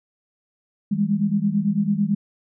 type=tone cluster; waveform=sine; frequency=160.7 / 199.7 / 208.7 Hz; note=E3 / G3 / G#3; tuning=-44 / +32 / +9 cents; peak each=-27 / -21 / -22 dBFS; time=0.91-2.15 s; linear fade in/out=10 ms; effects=none